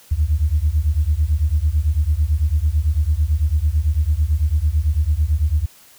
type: beating tone pair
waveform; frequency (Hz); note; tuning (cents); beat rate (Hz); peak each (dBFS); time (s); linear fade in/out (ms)
sine; 71.6 / 80.6; D2 / E2; -43 / -38; 9; -17; 0.11-5.66; 10
effects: tanh soft clip ceiling -7 dBFS + white hiss -48 dBFS RMS until 5.98 s